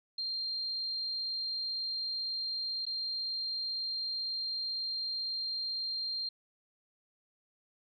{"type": "tone with dropouts", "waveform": "sine", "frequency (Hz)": 4186, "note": "C8", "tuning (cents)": 0, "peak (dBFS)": -33, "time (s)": [0.18, 6.29], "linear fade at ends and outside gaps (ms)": 5, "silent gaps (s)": [2.854, 2.865], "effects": []}